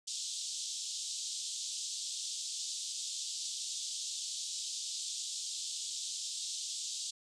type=band-pass noise; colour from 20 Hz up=white; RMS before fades=-40 dBFS; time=0.07-7.11 s; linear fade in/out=10 ms; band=3300 to 8100 Hz; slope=48 dB/octave; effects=none